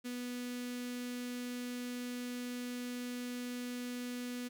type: tone with notch filter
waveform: sawtooth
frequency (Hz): 246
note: B3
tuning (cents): -7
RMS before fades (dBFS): -41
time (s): 0.04-4.49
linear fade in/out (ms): 20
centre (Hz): 840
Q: 0.61
effects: none